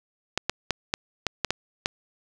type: clicks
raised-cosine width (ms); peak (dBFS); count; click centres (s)
0.2; -6; 8; 0.376 / 0.496 / 0.707 / 0.939 / 1.267 / 1.447 / 1.506 / 1.859
effects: none